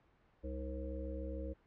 harmonic tone with a mistuned harmonic, 67.2 Hz, C2, 47 cents sharp, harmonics 1 / 3 / 5 / 7 / 8, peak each -41 / -51 / -47 / -50 / -47 dBFS, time 0.43-1.54 s, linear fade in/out 20 ms, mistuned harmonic 5, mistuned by -120 cents, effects pink hiss -70 dBFS RMS until 1.66 s + low-pass 2000 Hz 12 dB/octave

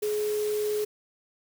sine tone in noise, 421.9 Hz, G#4, 27 cents sharp, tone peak -25 dBFS, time 0.02-0.85 s, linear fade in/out 10 ms, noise white, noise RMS -40 dBFS, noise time 0.02-0.85 s, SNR +12 dB, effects none

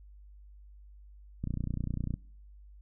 click train, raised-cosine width 5 ms, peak -21 dBFS, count 22, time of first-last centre 1.44-2.14 s, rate 30 Hz, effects noise-tail reverb RT60 0.6 s tail -23 dB re dry + added 50 Hz sine -50 dBFS peak until 2.81 s

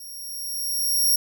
5% pulse tone with level ramp, 5588 Hz, F8, in tune, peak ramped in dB -32 to -10 dBFS, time 0-1.16 s, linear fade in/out 5 ms, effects none

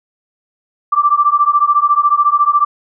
sine beating tone pair, 1166 / 1180 Hz, D6 / D6, -13 / +8 cents, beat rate 14 Hz, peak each -12 dBFS, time 0.92-2.65 s, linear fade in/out 10 ms, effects none

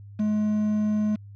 triangle tone with quantisation, 211.9 Hz, G#3, 35 cents sharp, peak -19 dBFS, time 0.19-1.16 s, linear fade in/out 10 ms, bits 7, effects added 101 Hz sine -41 dBFS peak until 1.35 s + low-pass 3000 Hz 12 dB/octave

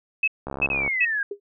sine tone bursts, 2588 Hz, E7, 32 cents flat, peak -17 dBFS, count 3, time 0.23-1.051 s, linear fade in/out 5 ms, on 47 ms, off 340 ms
click train, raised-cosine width 1 ms, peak -17 dBFS, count 29, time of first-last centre 0.47-0.878 s, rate 68.7 Hz
sine exponential sweep, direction down, 2595 to 1601 Hz, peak -22 dBFS, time 0.7-1.23 s, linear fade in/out 2 ms
sine tone with exponential decay, 405.2 Hz, G#4, 43 cents flat, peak -24 dBFS, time 1.31-1.4 s, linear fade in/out 5 ms, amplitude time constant 18 ms
effects none

